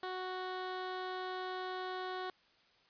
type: tone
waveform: 15% pulse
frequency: 370 Hz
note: F#4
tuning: in tune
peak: -32 dBFS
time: 0.03-2.3 s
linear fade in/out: 2 ms
effects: white hiss -68 dBFS RMS until 2.89 s + resampled to 11025 Hz